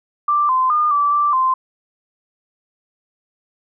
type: tone with pitch steps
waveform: sine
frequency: 1178 / 1032 / 1214 / 1160 / 1172 / 1040 Hz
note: D6 / C6 / D#6 / D6 / D6 / C6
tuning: +5 / -24 / -43 / -22 / -4 / -11 cents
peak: -13 dBFS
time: 0.28-1.54 s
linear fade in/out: 5 ms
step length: 210 ms
effects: none